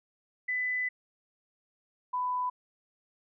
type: tone pair in turn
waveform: sine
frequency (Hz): 2000 / 997.1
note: B6 / B5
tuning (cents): +21 / +16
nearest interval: octave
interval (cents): 1205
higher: first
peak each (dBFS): -28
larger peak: neither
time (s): 0.48-0.89 / 2.13-2.5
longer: first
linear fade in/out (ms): 10
effects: none